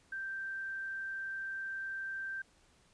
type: tone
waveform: sine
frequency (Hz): 1568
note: G6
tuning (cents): 0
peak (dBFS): -37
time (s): 0.12-2.42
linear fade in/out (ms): 5
effects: pink hiss -67 dBFS RMS until 2.93 s + resampled to 22050 Hz